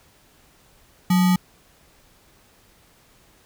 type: tone with sample-and-hold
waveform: sine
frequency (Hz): 182.7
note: F#3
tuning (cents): -22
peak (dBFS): -14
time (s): 1.1-1.36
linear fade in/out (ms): 5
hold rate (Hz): 1050
effects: pink hiss -56 dBFS RMS until 3.45 s